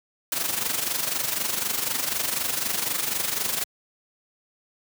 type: noise with amplitude modulation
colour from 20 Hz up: white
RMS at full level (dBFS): -24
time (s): 0.32-3.64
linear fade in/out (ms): 2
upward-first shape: sine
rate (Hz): 24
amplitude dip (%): 65
effects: high-pass 100 Hz 12 dB/octave